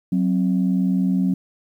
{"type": "tone pair together", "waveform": "sine", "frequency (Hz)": [185, 264.8], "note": ["F#3", "C4"], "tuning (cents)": [0, 21], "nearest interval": "tritone", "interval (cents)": 621, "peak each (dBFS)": [-17, -21], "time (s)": [0.12, 1.34], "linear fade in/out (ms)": 5, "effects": ["tanh soft clip ceiling -10 dBFS", "9-bit"]}